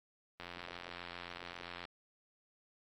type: click train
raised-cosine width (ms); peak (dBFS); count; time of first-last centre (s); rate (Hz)
0.3; -29; 128; 0.4-1.851; 87.5
effects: AAC 64 kbps